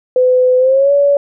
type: tone with pitch glide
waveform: sine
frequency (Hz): 506 to 568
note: B4 to C#5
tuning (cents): +42 to +42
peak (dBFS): -7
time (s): 0.16-1.17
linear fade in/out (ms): 2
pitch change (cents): +200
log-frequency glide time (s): 0.58-0.92
effects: none